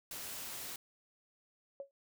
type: noise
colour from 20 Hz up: white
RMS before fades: -44 dBFS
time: 0.11-0.76 s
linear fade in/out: 2 ms
type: tone with exponential decay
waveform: sine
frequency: 554.4 Hz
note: C#5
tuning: in tune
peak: -37 dBFS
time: 1.8-1.91 s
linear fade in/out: 1 ms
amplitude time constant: 22 ms
effects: none